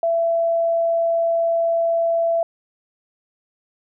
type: tone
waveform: sine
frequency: 669 Hz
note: E5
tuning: 25 cents sharp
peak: -16 dBFS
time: 0.03-2.43 s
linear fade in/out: 2 ms
effects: none